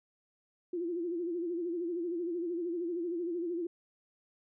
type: tone with vibrato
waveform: sine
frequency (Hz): 344.1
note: F4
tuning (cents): -26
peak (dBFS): -32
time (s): 0.73-3.67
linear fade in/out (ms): 5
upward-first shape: sine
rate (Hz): 13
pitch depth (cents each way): 84
effects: none